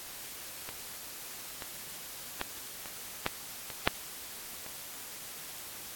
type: clicks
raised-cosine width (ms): 0.3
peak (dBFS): -23 / -23 / -14 / -25 / -12 / -25 / -6 / -26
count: 8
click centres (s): 0.69 / 1.622 / 2.414 / 2.858 / 3.264 / 3.702 / 3.875 / 4.664
effects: white hiss -44 dBFS RMS until 5.95 s + AAC 64 kbps